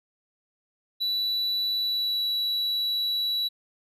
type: tone with pitch glide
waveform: triangle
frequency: 3951 to 3926 Hz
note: B7 to B7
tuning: 0 to -11 cents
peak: -23 dBFS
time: 1-3.49 s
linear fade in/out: 20 ms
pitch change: -11 cents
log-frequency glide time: 1.77-2.23 s
effects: none